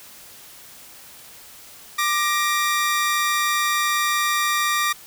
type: tone pair together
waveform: sawtooth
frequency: 1186.2 / 1883 Hz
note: D6 / A#6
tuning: +17 / +17 cents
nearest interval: minor sixth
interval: 800 cents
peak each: -17 / -20 dBFS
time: 1.98-4.93 s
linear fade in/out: 10 ms
effects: white hiss -44 dBFS RMS until 5.06 s